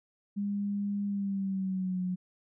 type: tone with pitch glide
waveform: sine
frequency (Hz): 202.4 to 182.41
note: G#3 to F#3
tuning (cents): -44 to -24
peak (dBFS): -29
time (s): 0.36-2.16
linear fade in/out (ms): 20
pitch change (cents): -180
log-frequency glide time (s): 1.06-2.02
effects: none